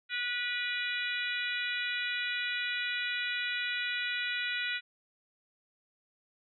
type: harmonic tone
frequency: 488 Hz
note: B4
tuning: 21 cents flat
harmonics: 3 / 4 / 5 / 6 / 7 / 8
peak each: -36 / -37 / -37 / -42 / -41 / -40 dBFS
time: 0.09-4.81 s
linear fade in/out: 50 ms
effects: none